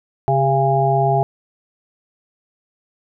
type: harmonic tone with a mistuned harmonic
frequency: 136.7 Hz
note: C#3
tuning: 24 cents flat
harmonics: 1 / 3 / 5 / 6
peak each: -18 / -21 / -18 / -19 dBFS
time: 0.28-1.23 s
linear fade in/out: 0 ms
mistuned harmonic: 3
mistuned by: -40 cents
effects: none